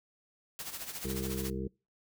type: noise with tremolo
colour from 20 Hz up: white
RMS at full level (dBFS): -39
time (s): 0.59-1.5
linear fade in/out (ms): 0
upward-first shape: sine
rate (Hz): 14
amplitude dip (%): 65
type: harmonic tone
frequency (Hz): 65.41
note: C2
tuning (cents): 0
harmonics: 1 / 2 / 3 / 5 / 6 / 7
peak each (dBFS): -40 / -42 / -38 / -42 / -42 / -42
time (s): 1.04-1.68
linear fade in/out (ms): 10
effects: noise-tail reverb RT60 0.3 s tail -25 dB re dry